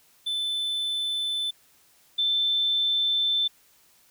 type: tone pair in turn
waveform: triangle / sine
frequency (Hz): 3520 / 3540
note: A7 / A7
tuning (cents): 0 / +10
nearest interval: unison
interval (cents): 10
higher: second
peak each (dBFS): -24 / -21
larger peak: second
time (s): 0.26-1.51 / 2.18-3.48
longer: second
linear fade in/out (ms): 10
effects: white hiss -60 dBFS RMS until 4.1 s